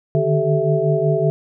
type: tone cluster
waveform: sine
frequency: 147.7 / 153 / 383.8 / 433 / 658 Hz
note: D3 / D#3 / G4 / A4 / E5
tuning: +10 / -29 / -37 / -28 / -3 cents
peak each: -21 dBFS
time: 0.15-1.3 s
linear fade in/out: 0 ms
effects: none